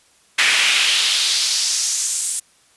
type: noise with high-pass filter sweep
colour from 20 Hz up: brown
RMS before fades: -18 dBFS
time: 0.38-2.4 s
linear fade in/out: 10 ms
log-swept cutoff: 2100 to 8800 Hz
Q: 2.1
effects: white hiss -55 dBFS RMS until 2.76 s + resampled to 24000 Hz